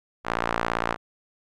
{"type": "tone with band-pass filter", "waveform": "sawtooth", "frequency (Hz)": 57.6, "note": "A#1", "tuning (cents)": -20, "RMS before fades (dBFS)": -27, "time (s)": [0.24, 0.97], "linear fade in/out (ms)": 50, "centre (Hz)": 1200, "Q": 1.2, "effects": []}